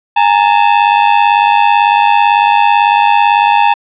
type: ring-modulated tone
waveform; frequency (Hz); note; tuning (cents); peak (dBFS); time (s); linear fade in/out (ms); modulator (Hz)
45% pulse; 875; A5; -10; -3; 0.16-3.74; 10; 49
effects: resampled to 8000 Hz + 7-bit